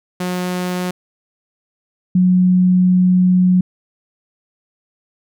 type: tone pair in turn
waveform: sawtooth / sine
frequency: 180.6 / 182.38 Hz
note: F#3 / F#3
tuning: -42 / -25 cents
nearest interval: unison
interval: 17 cents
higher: second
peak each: -15 / -9 dBFS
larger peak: second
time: 0.2-0.91 / 2.15-3.61 s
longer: second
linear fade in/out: 5 ms
effects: none